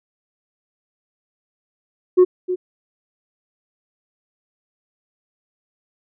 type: tone with echo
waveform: sine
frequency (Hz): 364.8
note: F#4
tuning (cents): -24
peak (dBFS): -5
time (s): 2.17-2.25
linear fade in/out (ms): 20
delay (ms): 310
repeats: 1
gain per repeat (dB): -13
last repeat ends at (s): 2.56
effects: tanh soft clip ceiling -6 dBFS